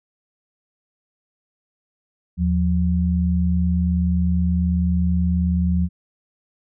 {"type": "tone pair together", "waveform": "sine", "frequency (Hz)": [79.3, 178.02], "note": ["D#2", "F3"], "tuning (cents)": [33, 33], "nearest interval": "octave + major second", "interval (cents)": 1400, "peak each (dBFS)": -19, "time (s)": [2.37, 5.89], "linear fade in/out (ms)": 50, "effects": []}